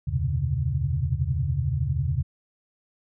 sine tone cluster, 76.1 / 89.2 / 121.4 / 131.8 / 143.1 Hz, D#2 / F2 / B2 / C3 / D3, -38 / +37 / -29 / +13 / -45 cents, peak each -29 dBFS, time 0.07-2.23 s, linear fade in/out 10 ms, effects none

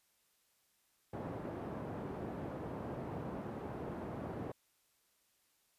pink band-pass noise, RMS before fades -43 dBFS, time 1.13-4.52 s, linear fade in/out 5 ms, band 120 to 780 Hz, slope 12 dB/octave, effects white hiss -75 dBFS RMS until 5.78 s + resampled to 32000 Hz

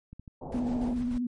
clicks, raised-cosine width 5 ms, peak -32 dBFS, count 3, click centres 0.13 / 0.196 / 0.278 s
white low-pass noise, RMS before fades -39 dBFS, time 0.41-0.94 s, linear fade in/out 10 ms, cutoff 840 Hz, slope 48 dB/octave
brown noise with tremolo, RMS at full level -38 dBFS, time 0.52-1.18 s, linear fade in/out 2 ms, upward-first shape square, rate 6.8 Hz, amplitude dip 45%
sine tone with vibrato, 244.4 Hz, B3, 18 cents flat, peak -27 dBFS, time 0.54-1.27 s, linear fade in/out 5 ms, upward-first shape triangle, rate 15 Hz, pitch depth 54 cents each way
effects MP3 48 kbps

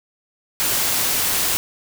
white noise, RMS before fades -20 dBFS, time 0.6-1.57 s, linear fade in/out 0 ms, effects none

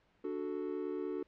triangle chord, D major, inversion none, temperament equal, 293.7 / 370 / 440 Hz, D4 / F#4 / A4, 0 / 0 / 0 cents, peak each -39 / -37 / -39 dBFS, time 0.24-1.23 s, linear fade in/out 5 ms, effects pink hiss -71 dBFS RMS until 1.27 s + low-pass 3000 Hz 12 dB/octave

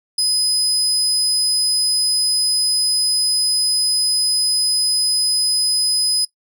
30% pulse tone, 5020 Hz, D#8, 15 cents sharp, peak -11 dBFS, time 0.18-6.25 s, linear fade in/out 5 ms, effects noise-tail reverb RT60 0.1 s tail -17 dB re dry

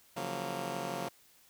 10% pulse chord, Gb major seventh, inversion second, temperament just, 138.75 / 173.43 / 185 / 231.2 Hz, Db3 / F3 / Gb3 / Bb3, +2 / -12 / 0 / -14 cents, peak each -34 dBFS, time 0.16-1.09 s, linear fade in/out 10 ms, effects white hiss -63 dBFS RMS until 1.49 s

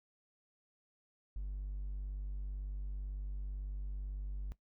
triangle tone, 49 Hz, G1, in tune, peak -35 dBFS, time 1.36-4.52 s, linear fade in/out 0 ms, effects noise-tail reverb RT60 0.1 s tail -17 dB re dry + tanh soft clip ceiling -32 dBFS

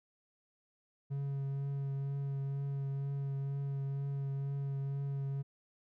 triangle tone with vibrato, 138.59 Hz, C#3, in tune, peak -32 dBFS, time 1.1-5.43 s, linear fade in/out 20 ms, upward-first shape triangle, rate 2.1 Hz, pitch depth 18 cents each way, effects none

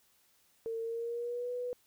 sine tone with pitch glide, 454.1 to 492.3 Hz, A#4 to B4, -45 to -6 cents, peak -34 dBFS, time 0.66-1.73 s, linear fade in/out 0 ms, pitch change +139 cents, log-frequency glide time 0.81-1.51 s, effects white hiss -69 dBFS RMS until 1.86 s

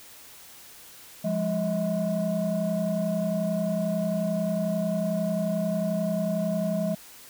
sine tone cluster, 174.6 / 205.8 / 639 Hz, F3 / G#3 / D#5, 0 / -16 / +46 cents, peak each -27 dBFS, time 1.24-6.95 s, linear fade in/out 10 ms, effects tanh soft clip ceiling -19 dBFS + white hiss -48 dBFS RMS until 7.29 s

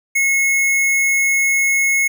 square tone, 2178 Hz, C#7, 31 cents flat, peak -14 dBFS, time 0.15-2.08 s, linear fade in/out 10 ms, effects none

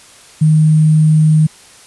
sine tone with sample-and-hold, 155.56 Hz, D#3, in tune, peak -6 dBFS, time 0.41-1.47 s, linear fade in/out 10 ms, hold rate 8820 Hz, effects white hiss -41 dBFS RMS until 1.86 s + resampled to 24000 Hz

